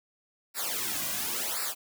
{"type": "noise with flanger", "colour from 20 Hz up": "white", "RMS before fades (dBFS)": -32, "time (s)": [0.54, 1.75], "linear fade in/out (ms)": 50, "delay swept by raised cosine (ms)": [0.31, 2.31], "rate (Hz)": 0.93, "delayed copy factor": -1, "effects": []}